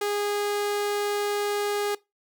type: tone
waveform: sawtooth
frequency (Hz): 411.1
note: G#4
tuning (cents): -18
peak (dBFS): -21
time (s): 0.01-1.95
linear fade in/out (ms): 5
effects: noise-tail reverb RT60 0.2 s tail -21 dB re dry